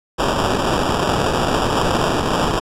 violet noise with sample-and-hold, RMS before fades -18 dBFS, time 0.18-2.6 s, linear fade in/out 20 ms, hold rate 2100 Hz, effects low-pass 8000 Hz 12 dB/octave

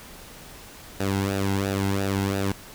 sawtooth tone with flanger, 98 Hz, G2, in tune, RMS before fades -25 dBFS, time 1-2.52 s, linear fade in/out 5 ms, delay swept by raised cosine 0.92 to 1.73 ms, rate 2.9 Hz, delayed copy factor -0.7, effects pink hiss -44 dBFS RMS until 2.74 s

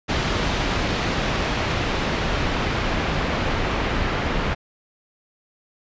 pink noise with low-pass filter sweep, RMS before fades -23 dBFS, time 0.08-4.55 s, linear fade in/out 20 ms, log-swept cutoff 4200 to 2600 Hz, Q 0.77, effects resampled to 16000 Hz

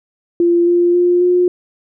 sine tone with pitch steps, 344.4 / 348.8 / 353.3 / 357.8 Hz, F4 / F4 / F4 / F4, -24 / -2 / +20 / +42 cents, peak -9 dBFS, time 0.4-1.48 s, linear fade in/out 2 ms, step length 270 ms, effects none

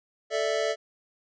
square chord, A suspended fourth, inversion none, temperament just, 440 / 586.7 / 660 Hz, A4 / D5 / E5, 0 / -2 / +2 cents, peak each -30 dBFS, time 0.3-0.76 s, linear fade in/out 50 ms, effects resampled to 16000 Hz

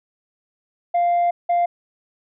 sine tone bursts at uneven times, 697 Hz, F5, 4 cents flat, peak -13 dBFS, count 2, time 0.94-1.31 / 1.49-1.66 s, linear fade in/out 10 ms, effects tanh soft clip ceiling -14 dBFS

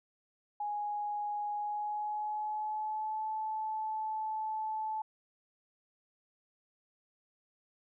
sine tone with pitch glide, 830.6 to 869.4 Hz, G#5 to A5, 0 to -21 cents, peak -33 dBFS, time 0.6-5.02 s, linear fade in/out 5 ms, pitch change +79 cents, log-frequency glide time 1.55-3.28 s, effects none

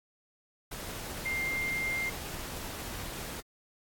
sine tone in noise, 2100 Hz, C7, 6 cents sharp, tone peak -30 dBFS, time 1.25-2.1 s, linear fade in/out 10 ms, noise pink, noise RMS -40 dBFS, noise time 0.71-3.41 s, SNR +7 dB, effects AAC 64 kbps

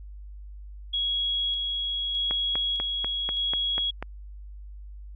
sine tone with tremolo, 3322 Hz, G#7, in tune, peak -24 dBFS, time 0.93-3.91 s, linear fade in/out 10 ms, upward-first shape square, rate 0.82 Hz, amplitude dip 25%
click train, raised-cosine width 0.5 ms, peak -17 dBFS, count 8, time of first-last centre 2.31-4.026 s, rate 4.08 Hz
effects added 50 Hz sine -39 dBFS peak until 5.15 s

